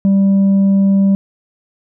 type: tone with tanh clipping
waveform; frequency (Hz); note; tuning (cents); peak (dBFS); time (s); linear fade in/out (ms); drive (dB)
sine; 195.9; G3; -1; -9; 0.05-1.15; 0; 3
effects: none